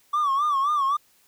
triangle tone with vibrato, 1143 Hz, D6, 47 cents flat, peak -17 dBFS, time 0.13-0.97 s, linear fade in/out 10 ms, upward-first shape sine, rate 3.8 Hz, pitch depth 110 cents each way, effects tanh soft clip ceiling -15 dBFS + white hiss -61 dBFS RMS until 1.27 s

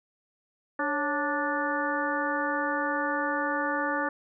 harmonic tone with a mistuned harmonic, 292.8 Hz, D4, 5 cents flat, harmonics 1 / 2 / 3 / 4 / 5 / 6, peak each -33 / -33 / -33 / -33 / -33 / -33 dBFS, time 0.79-4.09 s, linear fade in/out 5 ms, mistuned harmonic 2, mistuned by -92 cents, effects none

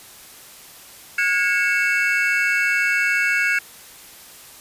triangle tone cluster, 1440 / 1640 / 2217 / 2663 Hz, F#6 / G#6 / C#7 / E7, -47 / -22 / 0 / +17 cents, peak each -21 / -20 / -20 / -23 dBFS, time 1.18-3.59 s, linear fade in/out 5 ms, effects white hiss -43 dBFS RMS until 4.6 s + resampled to 32000 Hz

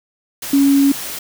sine tone in noise, 278.1 Hz, C#4, 6 cents sharp, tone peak -9 dBFS, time 0.53-0.92 s, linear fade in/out 5 ms, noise white, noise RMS -27 dBFS, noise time 0.42-1.19 s, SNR +15 dB, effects none

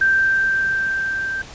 sine tone with level ramp, 1568 Hz, G6, in tune, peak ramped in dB -12 to -22 dBFS, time 0.01-1.42 s, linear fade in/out 5 ms, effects pink hiss -38 dBFS RMS until 1.54 s + resampled to 16000 Hz

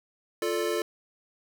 square chord, D minor, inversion first, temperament equal, 349.2 / 440 / 587.3 Hz, F4 / A4 / D5, 0 / 0 / 0 cents, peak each -31 / -30 / -34 dBFS, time 0.42-0.82 s, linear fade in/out 2 ms, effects none

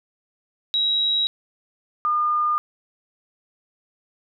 sine tone pair in turn, 3850 / 1212.7 Hz, B7 / D#6, -45 / -45 cents, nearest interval octave + minor sixth, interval 2000 cents, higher first, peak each -18 dBFS, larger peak neither, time 0.74-1.27 / 2.05-2.58 s, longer neither, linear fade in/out 0 ms, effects none

